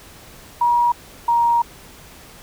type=tone pair in turn; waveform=sine; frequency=956 / 940.7 Hz; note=A#5 / A#5; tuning=+43 / +15 cents; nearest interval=unison; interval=28 cents; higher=first; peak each=-13 dBFS; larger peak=neither; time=0.61-0.92 / 1.28-1.62 s; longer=second; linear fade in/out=5 ms; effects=pink hiss -43 dBFS RMS until 2.42 s

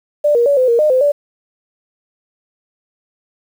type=tone with pitch steps; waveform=sine; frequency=590 / 474.1 / 568 / 511 / 468.4 / 608 / 514 / 579 Hz; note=D5 / A#4 / C#5 / C5 / A#4 / D#5 / C5 / D5; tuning=+8 / +29 / +42 / -41 / +8 / -40 / -31 / -25 cents; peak=-9 dBFS; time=0.24-1.12 s; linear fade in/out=10 ms; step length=110 ms; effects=7-bit

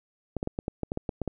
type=clicks; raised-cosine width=2 ms; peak=-16 dBFS; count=11; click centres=0.367 / 0.429 / 0.474 / 0.589 / 0.681 / 0.833 / 0.919 / 0.974 / 1.092 / 1.217 / 1.277 s; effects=none

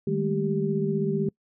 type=tone cluster; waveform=sine; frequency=155.4 / 200.6 / 216.3 / 392.3 Hz; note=D#3 / G3 / A3 / G4; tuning=-2 / +40 / -29 / +1 cents; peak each=-28 / -29 / -31 / -27 dBFS; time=0.07-1.29 s; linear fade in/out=5 ms; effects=noise-tail reverb RT60 0.1 s tail -26 dB re dry

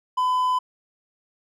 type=tone; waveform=triangle; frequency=1008 Hz; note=B5; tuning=35 cents sharp; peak=-17 dBFS; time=0.17-0.59 s; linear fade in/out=10 ms; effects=none

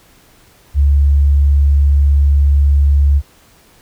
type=tone; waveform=sine; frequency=70.9 Hz; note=C#2; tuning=40 cents sharp; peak=-7 dBFS; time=0.74-3.22 s; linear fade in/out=50 ms; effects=pink hiss -48 dBFS RMS until 3.81 s

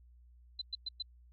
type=tone bursts; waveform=sine; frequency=4039 Hz; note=B7; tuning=38 cents sharp; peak=-35 dBFS; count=4; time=0.59-1.024 s; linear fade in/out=5 ms; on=26 ms; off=110 ms; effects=added 60 Hz sine -57 dBFS peak until 1.32 s + AAC 64 kbps

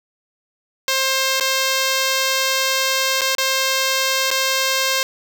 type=tone with dropouts; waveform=5% pulse; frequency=530 Hz; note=C5; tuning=22 cents sharp; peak=-5 dBFS; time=0.88-5.03 s; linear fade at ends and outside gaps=1 ms; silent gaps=1.399-1.408 / 3.21-3.217 / 3.351-3.382 / 4.305-4.313 s; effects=none

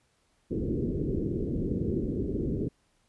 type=low-pass noise; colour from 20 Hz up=white; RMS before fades=-30 dBFS; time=0.5-2.69 s; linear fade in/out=20 ms; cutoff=420 Hz; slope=48 dB/octave; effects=pink hiss -70 dBFS RMS until 3.08 s + resampled to 24000 Hz

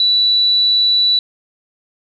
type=tone; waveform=sine; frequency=3951 Hz; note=B7; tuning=in tune; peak=-10 dBFS; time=0-1.19 s; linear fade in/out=2 ms; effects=8-bit

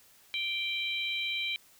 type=harmonic tone; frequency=784 Hz; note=G5; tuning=in tune; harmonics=3 / 4 / 5; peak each=-33 / -35 / -37 dBFS; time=0.34-1.56 s; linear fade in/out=0 ms; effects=white hiss -60 dBFS RMS until 1.79 s

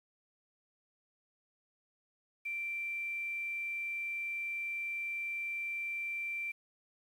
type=tone with quantisation; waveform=sine; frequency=2350 Hz; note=D7; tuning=1 cent sharp; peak=-35 dBFS; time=2.45-6.52 s; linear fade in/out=10 ms; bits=10; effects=none

